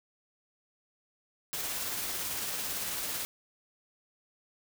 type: noise with tremolo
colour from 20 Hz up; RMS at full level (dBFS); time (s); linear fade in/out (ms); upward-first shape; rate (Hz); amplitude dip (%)
white; -34; 1.53-3.25; 0; sine; 18; 25
effects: none